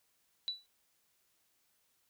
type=tone with exponential decay; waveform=sine; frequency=3951 Hz; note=B7; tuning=in tune; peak=-30 dBFS; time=0.48-0.66 s; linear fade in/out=0 ms; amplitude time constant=37 ms; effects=white hiss -75 dBFS RMS until 2.09 s